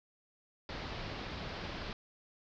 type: low-pass noise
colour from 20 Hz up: pink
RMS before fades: -42 dBFS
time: 0.69-1.93 s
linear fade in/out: 2 ms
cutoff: 5000 Hz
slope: 48 dB/octave
effects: none